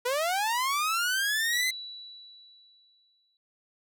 sawtooth linear sweep, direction up, 475.1 to 2075 Hz, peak -22 dBFS, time 0.05-1.71 s, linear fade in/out 10 ms
sine tone with exponential decay, 3939 Hz, B7, 5 cents flat, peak -31 dBFS, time 1.53-3.37 s, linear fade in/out 1 ms, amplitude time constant 400 ms
effects none

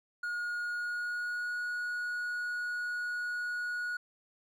triangle tone with pitch glide, 1437 to 1454.5 Hz, F6 to F#6, +49 to -30 cents, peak -31 dBFS, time 0.23-3.97 s, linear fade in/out 5 ms, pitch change +21 cents, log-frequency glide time 0.6-1.56 s, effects none

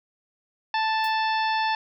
harmonic tone, 880 Hz, A5, in tune, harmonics 1 / 2 / 3 / 4 / 5 / 6, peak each -23 / -29 / -33 / -35 / -37 / -39 dBFS, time 0.74-1.75 s, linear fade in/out 2 ms
blue noise with exponential decay, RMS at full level -39 dBFS, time 1.04-1.16 s, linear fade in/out 1 ms, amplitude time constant 25 ms
effects none

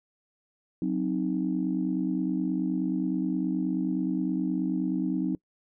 sine chord, C diminished, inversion second, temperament equal, 185 / 261.6 / 311.1 Hz, Gb3 / C4 / Eb4, 0 / 0 / 0 cents, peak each -29 dBFS, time 0.82-5.35 s, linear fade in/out 2 ms, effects noise-tail reverb RT60 0.1 s tail -24 dB re dry + tanh soft clip ceiling -16 dBFS

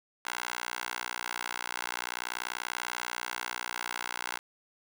10% pulse tone with high-pass filter, 60.4 Hz, B1, 38 cents flat, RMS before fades -37 dBFS, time 0.25-4.39 s, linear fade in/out 5 ms, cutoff 1200 Hz, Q 1.2, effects none

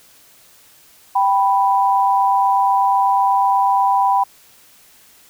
sine tone pair together, 784 / 987.8 Hz, G5 / B5, 0 / 0 cents, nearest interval major third, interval 400 cents, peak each -15 dBFS, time 1.15-4.24 s, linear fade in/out 10 ms, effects white hiss -49 dBFS RMS until 5.29 s

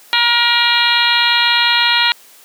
harmonic tone with a mistuned harmonic, 474.3 Hz, A#4, 30 cents sharp, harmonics 2 / 3 / 4 / 5 / 6 / 7 / 8 / 9, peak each -19 / -19 / -19 / -19 / -19 / -19 / -19 / -19 dBFS, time 0.13-2.12 s, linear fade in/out 0 ms, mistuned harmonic 9, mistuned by -42 cents, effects white hiss -44 dBFS RMS until 2.44 s + high-pass 300 Hz 12 dB/octave

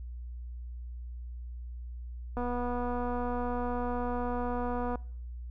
click train, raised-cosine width 1 ms, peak -22 dBFS, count 632, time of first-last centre 2.37-4.956 s, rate 244 Hz, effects noise-tail reverb RT60 0.6 s tail -24 dB re dry + added 60 Hz sine -38 dBFS peak until 5.5 s

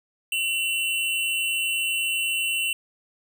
square tone pair together, 2728 / 2960 Hz, F7 / F#7, -41 / 0 cents, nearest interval minor second, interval 141 cents, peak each -25 / -29 dBFS, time 0.32-2.73 s, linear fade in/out 2 ms, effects none

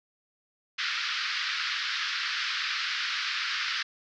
pink band-pass noise, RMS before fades -31 dBFS, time 0.78-3.83 s, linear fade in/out 10 ms, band 1300 to 5200 Hz, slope 48 dB/octave, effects none

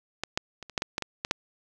clicks, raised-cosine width 0.2 ms, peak -12 / -8 / -23 / -26 / -9 / -11 / -11 / -14 / -12 / -6 dBFS, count 10, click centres 0.236 / 0.375 / 0.627 / 0.697 / 0.778 / 0.821 / 0.981 / 1.023 / 1.249 / 1.311 s, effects none

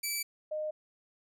10% pulse / sine tone pair in turn, 2312 / 614.1 Hz, D7 / D#5, -28 / -23 cents, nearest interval octave + major seventh, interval 2295 cents, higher first, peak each -23 / -32 dBFS, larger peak first, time 0.03-0.23 / 0.51-0.71 s, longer neither, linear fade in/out 10 ms, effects none

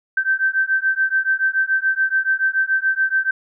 sine beating tone pair, 1550 / 1557 Hz, G6 / G6, -20 / -12 cents, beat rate 7 Hz, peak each -19 dBFS, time 0.17-3.31 s, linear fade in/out 5 ms, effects none

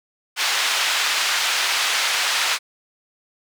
white band-pass noise, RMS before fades -21 dBFS, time 0.36-2.59 s, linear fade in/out 50 ms, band 990 to 4200 Hz, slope 12 dB/octave, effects none

